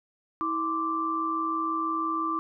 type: tone cluster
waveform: sine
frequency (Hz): 323 / 1045 / 1171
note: E4 / C6 / D6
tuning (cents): -35 / -2 / -5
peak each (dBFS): -32 / -36 / -27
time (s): 0.41-2.39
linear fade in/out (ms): 0
effects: none